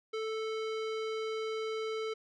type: tone with low-pass filter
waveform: square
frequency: 440 Hz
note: A4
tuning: in tune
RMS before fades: -36 dBFS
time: 0.13-2.14 s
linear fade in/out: 10 ms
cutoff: 4000 Hz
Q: 1.1
effects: none